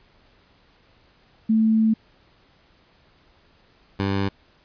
sine / 15% pulse tone pair in turn, 220.7 / 98.31 Hz, A3 / G2, +5 / +5 cents, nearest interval octave + major second, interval 1400 cents, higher first, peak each -15 dBFS, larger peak neither, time 1.49-1.94 / 3.99-4.29 s, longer first, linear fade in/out 10 ms, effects pink hiss -58 dBFS RMS until 4.64 s + resampled to 11025 Hz

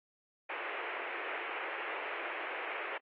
white band-pass noise, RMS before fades -40 dBFS, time 0.49-2.98 s, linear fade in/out 10 ms, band 350 to 2600 Hz, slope 48 dB/octave, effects AAC 32 kbps

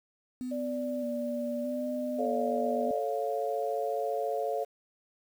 sine tone with vibrato, 246.9 Hz, B3, in tune, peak -33 dBFS, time 0.41-2.91 s, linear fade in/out 0 ms, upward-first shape square, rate 0.81 Hz, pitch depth 33 cents each way
sine tone with pitch glide, 586 to 602.5 Hz, D5 to D5, -4 to +44 cents, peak -33 dBFS, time 0.51-3 s, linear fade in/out 10 ms, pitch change +48 cents, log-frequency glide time 1.63-1.88 s
sine chord, A augmented, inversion none, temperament equal, 440 / 554.4 / 698.5 Hz, A4 / C#5 / E#5, 0 / 0 / 0 cents, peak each -33 dBFS, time 2.18-4.65 s, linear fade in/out 20 ms
effects 9-bit

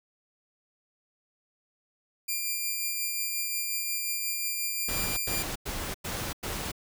5% pulse tone with tremolo, 2386 Hz, D7, 27 cents sharp, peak -18 dBFS, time 2.28-5.43 s, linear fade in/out 10 ms, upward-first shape triangle, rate 5.6 Hz, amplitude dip 30%
pink noise bursts, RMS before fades -34 dBFS, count 5, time 4.88-6.718 s, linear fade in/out 10 ms, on 290 ms, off 97 ms
effects none

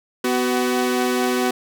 sawtooth tone pair together, 249.1 / 375.9 Hz, B3 / F#4, +15 / +27 cents, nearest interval perfect fifth, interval 712 cents, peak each -17 dBFS, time 0.24-1.51 s, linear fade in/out 5 ms, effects none

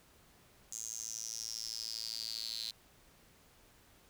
sawtooth tone with high-pass filter sweep, 112.5 Hz, A2, 39 cents sharp, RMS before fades -42 dBFS, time 0.72-2.71 s, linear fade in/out 5 ms, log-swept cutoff 6700 to 4100 Hz, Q 9.8, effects pink hiss -64 dBFS RMS until 4.09 s

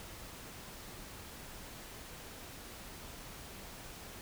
silence, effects pink hiss -49 dBFS RMS until 4.21 s

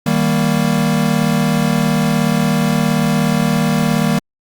square chord, Eb major, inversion none, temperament equal with one note detuned, 157.1 / 196 / 233.1 Hz, Eb3 / G3 / Bb3, +17 / 0 / 0 cents, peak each -18 dBFS, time 0.06-4.19 s, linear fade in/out 5 ms, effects Opus 48 kbps

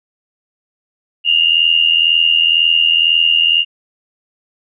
sine tone pair together, 2788 / 2870 Hz, F7 / F7, -4 / +47 cents, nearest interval minor second, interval 51 cents, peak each -12 dBFS, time 1.24-3.65 s, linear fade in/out 50 ms, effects none

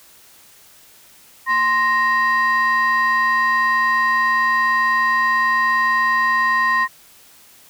sine tone pair together, 1046.5 / 1864.7 Hz, C6 / A#6, 0 / 0 cents, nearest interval minor seventh, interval 1000 cents, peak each -15 dBFS, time 1.46-6.88 s, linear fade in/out 50 ms, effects tanh soft clip ceiling -11 dBFS + white hiss -48 dBFS RMS until 7.69 s

